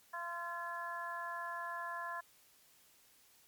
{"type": "harmonic tone with a mistuned harmonic", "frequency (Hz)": 342.1, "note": "F4", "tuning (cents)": -36, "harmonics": [2, 3, 4, 5], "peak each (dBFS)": [-47, -42, -49, -44], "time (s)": [0.13, 2.21], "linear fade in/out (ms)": 10, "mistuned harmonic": 3, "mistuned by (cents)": 15, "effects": ["white hiss -66 dBFS RMS until 3.47 s", "MP3 96 kbps"]}